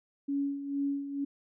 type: tone with tremolo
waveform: sine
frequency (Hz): 280.6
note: C#4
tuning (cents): +21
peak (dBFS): -27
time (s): 0.28-1.25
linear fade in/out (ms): 10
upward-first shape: sine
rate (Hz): 2.2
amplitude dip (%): 65
effects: none